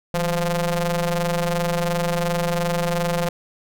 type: ring-modulated tone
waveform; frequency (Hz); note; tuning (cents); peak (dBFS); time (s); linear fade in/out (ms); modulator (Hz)
sawtooth; 175.7; F3; +11; -13; 0.14-3.29; 2; 340
effects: none